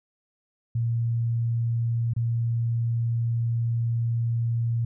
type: tone with dropouts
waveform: sine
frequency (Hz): 116.54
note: A#2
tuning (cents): 0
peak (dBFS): -22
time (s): 0.75-4.85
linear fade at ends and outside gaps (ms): 5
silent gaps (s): 2.136-2.163
effects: none